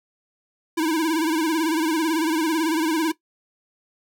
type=tone with vibrato; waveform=square; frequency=320 Hz; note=D#4; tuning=49 cents sharp; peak=-20 dBFS; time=0.77-3.12 s; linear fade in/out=10 ms; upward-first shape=sine; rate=18 Hz; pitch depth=90 cents each way; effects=noise-tail reverb RT60 0.1 s tail -17 dB re dry